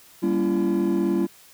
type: chord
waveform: triangle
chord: G diminished seventh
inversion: none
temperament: just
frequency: 196 / 235.2 / 282.2 / 338.7 Hz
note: G3 / Bb3 / Db4 / Fb4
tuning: 0 / +16 / +31 / +47 cents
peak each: -22 / -26 / -25 / -20 dBFS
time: 0.22-1.27 s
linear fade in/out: 20 ms
effects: tanh soft clip ceiling -11 dBFS + white hiss -51 dBFS RMS until 1.53 s